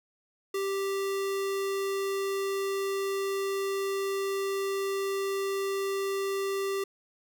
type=tone; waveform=square; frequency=392 Hz; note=G4; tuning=in tune; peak=-29 dBFS; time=0.54-6.84 s; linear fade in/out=5 ms; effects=none